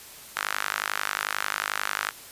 sawtooth tone with high-pass filter, 51.2 Hz, G#1, 24 cents flat, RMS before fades -30 dBFS, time 0.36-2.11 s, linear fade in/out 10 ms, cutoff 1400 Hz, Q 2.3, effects white hiss -45 dBFS RMS until 2.31 s + resampled to 32000 Hz

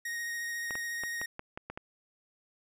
45% pulse tone with vibrato, 1871 Hz, A#6, 6 cents sharp, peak -34 dBFS, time 0.05-1.26 s, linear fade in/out 5 ms, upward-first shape sine, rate 14 Hz, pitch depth 12 cents each way
clicks, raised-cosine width 0.5 ms, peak -24 dBFS, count 8, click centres 0.708 / 0.754 / 1.036 / 1.215 / 1.394 / 1.575 / 1.7 / 1.775 s
effects none

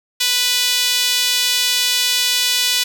sawtooth tone with high-pass filter, 493.9 Hz, B4, in tune, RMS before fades -17 dBFS, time 0.2-2.84 s, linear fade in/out 10 ms, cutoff 3400 Hz, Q 1.7, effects none

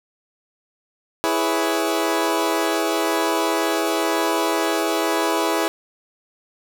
20% pulse chord, C# minor seventh, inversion first, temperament equal, 329.6 / 415.3 / 493.9 / 554.4 Hz, E4 / G#4 / B4 / C#5, 0 / 0 / 0 / 0 cents, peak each -17 / -19 / -23 / -23 dBFS, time 1.24-5.68 s, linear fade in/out 0 ms, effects none

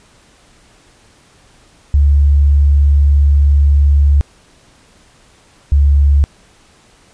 sine tone pair in turn, 71.4 / 70.99 Hz, D2 / C#2, -48 / +42 cents, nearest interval unison, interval 10 cents, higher first, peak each -6 dBFS, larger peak neither, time 1.94-4.21 / 5.72-6.24 s, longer first, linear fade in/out 0 ms, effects pink hiss -48 dBFS RMS until 7.13 s + resampled to 22050 Hz

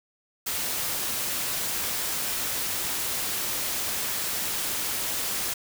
white noise, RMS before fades -29 dBFS, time 0.46-5.54 s, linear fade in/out 10 ms, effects none

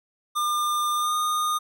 square tone with pitch glide, 1202 to 1225.8 Hz, D6 to D#6, +40 to -26 cents, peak -23 dBFS, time 0.35-1.59 s, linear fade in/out 20 ms, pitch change +34 cents, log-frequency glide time 0.95-1.15 s, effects none

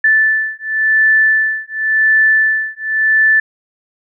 sine beating tone pair, 1755 / 1755.92 Hz, A6 / A6, -5 / -4 cents, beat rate 0.92 Hz, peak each -13 dBFS, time 0.04-3.4 s, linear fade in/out 5 ms, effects none

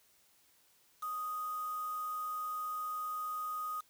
sine tone with quantisation, 1245 Hz, D#6, 1 cent sharp, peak -36 dBFS, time 1.02-3.81 s, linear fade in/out 10 ms, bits 8, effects white hiss -68 dBFS RMS until 3.89 s

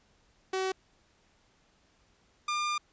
sawtooth tone pair in turn, 378.5 / 1201.7 Hz, F#4 / D6, +39 / +39 cents, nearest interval octave + minor sixth, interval 2000 cents, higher second, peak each -25 dBFS, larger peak neither, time 0.53-0.72 / 2.48-2.78 s, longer second, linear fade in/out 5 ms, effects pink hiss -67 dBFS RMS until 2.92 s + resampled to 16000 Hz

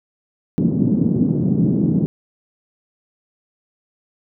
white band-pass noise, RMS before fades -17 dBFS, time 0.58-2.06 s, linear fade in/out 0 ms, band 140 to 260 Hz, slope 24 dB/octave, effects none

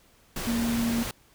sine tone in noise, 233.1 Hz, A#3, in tune, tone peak -24 dBFS, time 0.47-1.03 s, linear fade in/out 2 ms, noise pink, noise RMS -33 dBFS, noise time 0.36-1.11 s, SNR +6 dB, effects pink hiss -60 dBFS RMS until 1.34 s

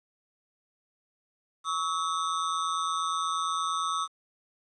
square ring-modulated tone, 1208 Hz, D6, 48 cents sharp, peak -25 dBFS, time 1.64-4.08 s, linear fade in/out 50 ms, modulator 84.3 Hz, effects resampled to 22050 Hz + 10-bit

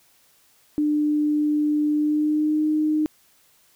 sine tone with pitch glide, 298.9 to 306.8 Hz, D4 to D#4, +31 to -24 cents, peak -18 dBFS, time 0.78-3.06 s, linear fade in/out 0 ms, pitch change +45 cents, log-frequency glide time 1.91-2.65 s, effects white hiss -59 dBFS RMS until 3.75 s

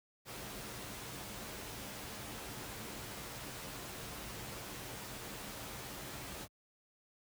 pink noise with comb filter, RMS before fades -45 dBFS, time 0.25-6.48 s, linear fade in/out 50 ms, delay 12 ms, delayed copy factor -0.5, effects high-pass 60 Hz 12 dB/octave

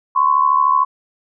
sine tone pair together, 1026.7 / 1100 Hz, C6 / C#6, -33 / -14 cents, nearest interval minor second, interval 119 cents, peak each -14 dBFS, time 0.15-0.85 s, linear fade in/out 20 ms, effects none

